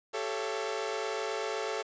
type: chord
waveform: sawtooth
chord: A dominant seventh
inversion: third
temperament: equal with one note detuned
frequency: 392 / 440 / 554.4 / 675.4 Hz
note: G4 / A4 / C#5 / E5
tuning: 0 / 0 / 0 / +42 cents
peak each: -35 / -31 / -35 / -36 dBFS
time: 0.13-1.83 s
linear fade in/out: 20 ms
effects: resampled to 16000 Hz + 9-bit